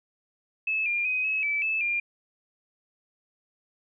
sine tone with pitch steps, 2600 / 2403 / 2512 / 2573 / 2310 / 2616 / 2400 Hz, E7 / D7 / D#7 / E7 / D7 / E7 / D7, -24 / +39 / +16 / -43 / -29 / -14 / +37 cents, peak -24 dBFS, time 0.67-2 s, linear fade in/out 5 ms, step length 190 ms, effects none

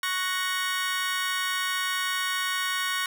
25% pulse chord, F# major, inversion second, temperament equal, 1108.7 / 1480 / 1864.7 Hz, C#6 / F#6 / A#6, 0 / 0 / 0 cents, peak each -27 dBFS, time 0.03-3.06 s, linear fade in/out 2 ms, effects none

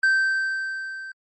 triangle tone with level ramp, 1557 Hz, G6, 12 cents flat, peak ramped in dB -13 to -32 dBFS, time 0.03-1.12 s, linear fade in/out 5 ms, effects MP3 32 kbps

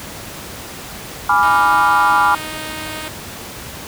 sine chord, G# diminished seventh, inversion none, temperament equal, 830.6 / 987.8 / 1174.7 / 1396.9 Hz, G#5 / B5 / D6 / F6, 0 / 0 / 0 / 0 cents, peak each -16 dBFS, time 1.29-2.35 s, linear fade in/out 5 ms
5% pulse tone, 311.1 Hz, D#4, in tune, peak -15 dBFS, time 1.43-3.08 s, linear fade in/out 0 ms
effects pink hiss -31 dBFS RMS until 3.87 s + high-pass 60 Hz 12 dB/octave

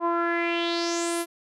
sawtooth tone with low-pass filter sweep, 340 Hz, F4, 46 cents flat, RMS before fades -26 dBFS, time 0-1.26 s, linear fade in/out 50 ms, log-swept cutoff 920 to 12000 Hz, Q 4.4, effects none

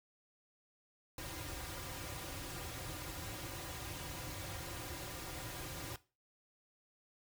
pink noise with comb filter, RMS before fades -45 dBFS, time 1.18-5.96 s, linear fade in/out 2 ms, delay 4.6 ms, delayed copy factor -0.95, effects noise-tail reverb RT60 0.3 s tail -17 dB re dry

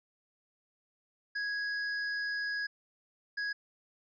square tone bursts at uneven times, 1661.2 Hz, G#6, in tune, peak -33 dBFS, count 2, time 1.35-2.67 / 3.37-3.53 s, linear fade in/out 10 ms, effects resampled to 16000 Hz

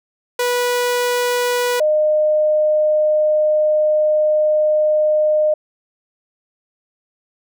sawtooth / sine tone pair in turn, 489.6 / 611.2 Hz, B4 / D#5, -15 / -31 cents, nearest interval major third, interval 384 cents, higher second, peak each -12 / -12 dBFS, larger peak neither, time 0.39-1.8 / 1.8-5.54 s, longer second, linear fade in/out 5 ms, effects none

